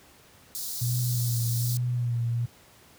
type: high-pass noise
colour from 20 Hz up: white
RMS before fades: -34 dBFS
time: 0.55-1.77 s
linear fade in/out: 0 ms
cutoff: 3900 Hz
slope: 48 dB/octave
type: tone with vibrato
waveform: sine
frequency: 120.3 Hz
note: B2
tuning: 45 cents flat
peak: -24 dBFS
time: 0.81-2.46 s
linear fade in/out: 10 ms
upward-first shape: sine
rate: 1.2 Hz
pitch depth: 40 cents each way
effects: pink hiss -55 dBFS RMS until 2.98 s + high-pass 60 Hz 12 dB/octave